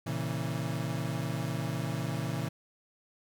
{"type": "chord", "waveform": "35% pulse", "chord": "A# diminished", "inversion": "none", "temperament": "equal with one note detuned", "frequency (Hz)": [116.54, 136.68, 164.81], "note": ["A#2", "C#3", "E3"], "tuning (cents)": [0, -24, 0], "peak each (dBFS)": -34, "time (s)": [0.06, 2.49], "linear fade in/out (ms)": 10, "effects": []}